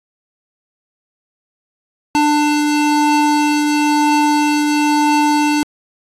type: tone pair together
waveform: square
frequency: 297 / 890 Hz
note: D4 / A5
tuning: +20 / +20 cents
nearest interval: octave + perfect fifth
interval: 1900 cents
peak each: -14 / -17 dBFS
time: 2.15-5.63 s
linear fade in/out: 0 ms
effects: low-pass 9000 Hz 12 dB/octave + AAC 64 kbps